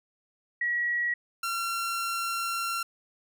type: tone pair in turn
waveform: sine / sawtooth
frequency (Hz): 1918 / 1366.5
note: A#6 / F6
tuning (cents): +49 / -38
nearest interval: tritone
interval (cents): 587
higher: first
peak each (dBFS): -25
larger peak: neither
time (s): 0.61-1.14 / 1.43-2.83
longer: second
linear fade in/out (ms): 5
effects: none